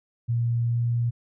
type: tone with pitch glide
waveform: sine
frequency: 117.9 to 118.65 Hz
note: A#2 to A#2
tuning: +20 to +31 cents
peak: -21 dBFS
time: 0.28-1.11 s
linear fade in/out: 20 ms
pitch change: +11 cents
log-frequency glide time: 0.7-0.78 s
effects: none